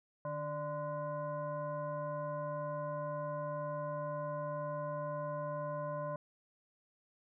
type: tone with frequency modulation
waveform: sine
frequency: 590 Hz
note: D5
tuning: 8 cents sharp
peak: -36 dBFS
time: 0.25-6.16 s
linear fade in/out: 2 ms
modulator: 439 Hz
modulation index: 1.1
effects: none